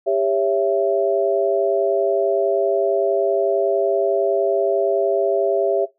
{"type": "chord", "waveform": "sine", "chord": "C# diminished", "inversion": "second", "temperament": "just", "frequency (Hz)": [399.1, 554.4, 665.2], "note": ["G4", "C#5", "E5"], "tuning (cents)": [31, 0, 16], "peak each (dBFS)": [-20, -21, -19], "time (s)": [0.06, 5.86], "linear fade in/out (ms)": 20, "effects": ["noise-tail reverb RT60 0.2 s tail -19 dB re dry"]}